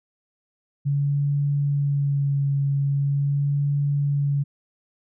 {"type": "tone with vibrato", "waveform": "sine", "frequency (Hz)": 141.4, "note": "C#3", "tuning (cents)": 35, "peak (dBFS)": -19, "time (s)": [0.85, 4.44], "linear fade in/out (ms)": 20, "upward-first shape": "sine", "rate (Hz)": 0.42, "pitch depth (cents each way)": 20, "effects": []}